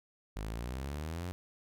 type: exponential sweep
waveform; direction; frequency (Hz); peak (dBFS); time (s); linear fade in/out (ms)
sawtooth; up; 50.2 to 92.5; -33; 0.36-1.32; 0
effects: none